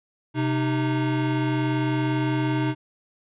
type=tone pair together; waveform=square; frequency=129.5 / 308 Hz; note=C3 / D#4; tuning=-17 / -17 cents; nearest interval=octave + minor third; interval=1500 cents; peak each=-25 dBFS; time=0.34-2.75 s; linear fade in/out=50 ms; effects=resampled to 8000 Hz